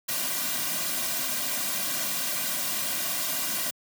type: noise with comb filter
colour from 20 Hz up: white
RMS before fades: -29 dBFS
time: 0.08-3.71 s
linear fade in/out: 10 ms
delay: 2.3 ms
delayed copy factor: -1
effects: high-pass 150 Hz 12 dB/octave